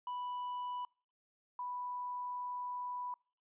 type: tone pair in turn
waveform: triangle / sine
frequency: 987.8 / 987.8 Hz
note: B5 / B5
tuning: 0 / 0 cents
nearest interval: unison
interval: 0 cents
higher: neither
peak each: -36 / -38 dBFS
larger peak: first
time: 0.07-0.85 / 1.59-3.14 s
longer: second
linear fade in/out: 2 ms
effects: noise-tail reverb RT60 0.4 s tail -26 dB re dry + resampled to 8000 Hz